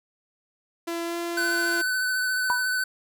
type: tone with pitch glide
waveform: sawtooth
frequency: 337.7 to 341.8 Hz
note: E4 to F4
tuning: +42 to -37 cents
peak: -24 dBFS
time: 0.87-1.82 s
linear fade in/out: 10 ms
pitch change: +21 cents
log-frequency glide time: 1.04-1.17 s
type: tone with vibrato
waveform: square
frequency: 1508 Hz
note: F#6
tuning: 32 cents sharp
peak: -24 dBFS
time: 1.37-2.84 s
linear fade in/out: 5 ms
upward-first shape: sine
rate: 14 Hz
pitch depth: 21 cents each way
type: tone with exponential decay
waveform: sine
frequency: 978 Hz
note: B5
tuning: 17 cents flat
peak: -18 dBFS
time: 2.5-2.67 s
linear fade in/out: 0 ms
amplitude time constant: 35 ms
effects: none